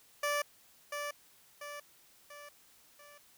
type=tone with echo; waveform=15% pulse; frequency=583 Hz; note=D5; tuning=13 cents flat; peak=-24 dBFS; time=0.23-0.42 s; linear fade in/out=5 ms; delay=690 ms; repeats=4; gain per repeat=-6 dB; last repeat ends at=3.18 s; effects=white hiss -63 dBFS RMS until 3.37 s